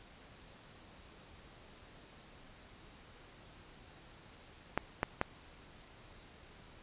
clicks, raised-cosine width 0.5 ms, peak -15 dBFS, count 3, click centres 4.776 / 5.031 / 5.214 s, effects pink hiss -57 dBFS RMS until 6.82 s + resampled to 8000 Hz

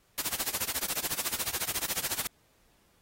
white noise with tremolo, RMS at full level -29 dBFS, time 0.18-2.27 s, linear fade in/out 0 ms, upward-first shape sine, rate 14 Hz, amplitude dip 95%, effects pink hiss -67 dBFS RMS until 3.01 s + AAC 48 kbps

